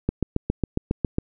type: click train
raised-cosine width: 3 ms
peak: -8 dBFS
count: 9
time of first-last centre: 0.09-1.184 s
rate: 7.31 Hz
effects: none